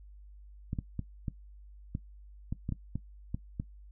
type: clicks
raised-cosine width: 5 ms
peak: -21 dBFS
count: 11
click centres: 0.731 / 0.788 / 0.993 / 1.282 / 1.951 / 2.525 / 2.691 / 2.723 / 2.956 / 3.345 / 3.599 s
effects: noise-tail reverb RT60 0.1 s tail -17 dB re dry + added 50 Hz sine -49 dBFS peak until 3.91 s